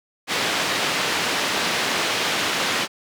white band-pass noise, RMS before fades -23 dBFS, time 0.27-2.88 s, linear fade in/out 50 ms, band 160 to 3600 Hz, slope 12 dB/octave, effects none

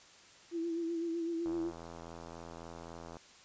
sine tone with vibrato, 334.7 Hz, E4, 26 cents sharp, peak -33 dBFS, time 0.51-1.72 s, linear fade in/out 50 ms, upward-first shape sine, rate 7.9 Hz, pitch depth 39 cents each way
click train, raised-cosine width 1 ms, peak -33 dBFS, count 144, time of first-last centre 1.46-3.168 s, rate 83.7 Hz
effects white hiss -58 dBFS RMS until 3.44 s + resampled to 16000 Hz

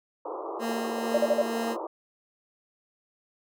pink band-pass noise, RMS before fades -35 dBFS, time 0.25-1.87 s, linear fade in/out 5 ms, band 320 to 1200 Hz, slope 96 dB/octave
20% pulse tone with tremolo, 229.9 Hz, A#3, 24 cents flat, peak -23 dBFS, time 0.59-1.77 s, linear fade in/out 50 ms, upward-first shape triangle, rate 2.2 Hz, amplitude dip 35%
sine tone bursts, 592 Hz, D5, 14 cents sharp, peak -19 dBFS, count 4, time 1.14-1.418 s, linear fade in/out 5 ms, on 38 ms, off 42 ms
effects none

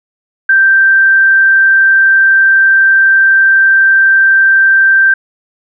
sine tone, 1568 Hz, G6, in tune, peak -4 dBFS, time 0.49-5.14 s, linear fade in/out 5 ms, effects none

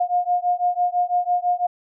sine beating tone pair, 710 / 716 Hz, F5 / F5, +28 / +43 cents, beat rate 6 Hz, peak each -21 dBFS, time 0-1.67 s, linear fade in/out 10 ms, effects none

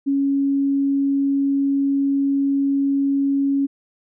sine tone, 277.2 Hz, C#4, in tune, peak -16 dBFS, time 0.06-3.67 s, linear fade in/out 20 ms, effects none

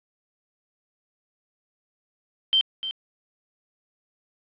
sine tone with echo, 3126 Hz, G7, 6 cents flat, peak -16 dBFS, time 2.53-2.61 s, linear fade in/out 0 ms, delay 300 ms, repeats 1, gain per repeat -11 dB, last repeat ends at 2.91 s, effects resampled to 8000 Hz + 9-bit

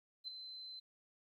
sine tone with ADSR envelope, 4066 Hz, B7, 50 cents sharp, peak -39 dBFS, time 0.24-0.8 s, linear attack 40 ms, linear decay 5 ms, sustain -8 dB, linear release 10 ms, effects 13-bit

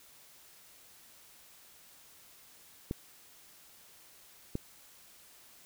clicks, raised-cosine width 3 ms, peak -20 dBFS, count 2, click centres 2.911 / 4.554 s, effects white hiss -58 dBFS RMS until 5.65 s

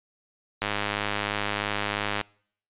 click train, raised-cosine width 0.3 ms, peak -10 dBFS, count 165, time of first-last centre 0.62-2.212 s, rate 103 Hz, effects noise-tail reverb RT60 0.6 s tail -26 dB re dry + resampled to 8000 Hz

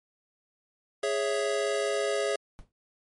square chord, C# minor, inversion second, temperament equal, 415.3 / 554.4 / 659.3 Hz, G#4 / C#5 / E5, 0 / 0 / 0 cents, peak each -30 / -31 / -33 dBFS, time 1.03-2.36 s, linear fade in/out 5 ms
brown noise with exponential decay, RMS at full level -43 dBFS, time 2.59-2.72 s, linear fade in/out 0 ms, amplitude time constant 28 ms
effects MP3 48 kbps

